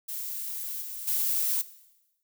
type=noise with level steps; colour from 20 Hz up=violet; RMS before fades=-35 / -38 / -27 dBFS; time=0.08-1.62 s; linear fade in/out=10 ms; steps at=0.81 / 1.07 s; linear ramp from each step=10 ms; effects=noise-tail reverb RT60 1.0 s tail -17 dB re dry